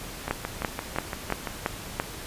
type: two click trains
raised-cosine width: 0.5 ms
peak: -14 / -9 dBFS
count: 8 / 6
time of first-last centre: 0.28-1.473 / 0.31-1.999 s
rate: 5.87 / 2.96 Hz
effects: pink hiss -39 dBFS RMS until 2.26 s + resampled to 32000 Hz